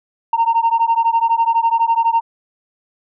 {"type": "beating tone pair", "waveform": "sine", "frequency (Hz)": [913, 925], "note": ["A#5", "A#5"], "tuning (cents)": [-36, -14], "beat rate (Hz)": 12, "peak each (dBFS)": -14, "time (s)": [0.33, 2.21], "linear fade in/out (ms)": 5, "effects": ["tanh soft clip ceiling -8 dBFS"]}